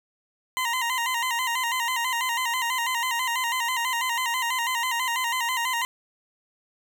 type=tone with vibrato; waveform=20% pulse; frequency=978 Hz; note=B5; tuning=17 cents flat; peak=-19 dBFS; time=0.57-5.85 s; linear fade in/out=0 ms; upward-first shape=square; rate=6.1 Hz; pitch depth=80 cents each way; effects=none